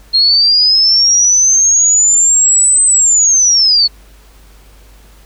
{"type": "linear two-way sweep", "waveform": "sine", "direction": "up then down", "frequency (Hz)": [4213, 8200, 4357], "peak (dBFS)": -6, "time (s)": [0.13, 3.88], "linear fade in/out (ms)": 20, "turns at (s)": 2.84, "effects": ["added 50 Hz sine -39 dBFS peak until 5.25 s", "pink hiss -46 dBFS RMS until 5.25 s"]}